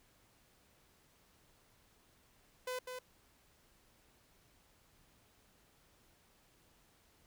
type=tone with echo; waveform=sawtooth; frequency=505 Hz; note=B4; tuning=39 cents sharp; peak=-34 dBFS; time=2.67-2.79 s; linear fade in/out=5 ms; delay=200 ms; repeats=1; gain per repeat=-5 dB; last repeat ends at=2.99 s; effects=pink hiss -69 dBFS RMS until 7.26 s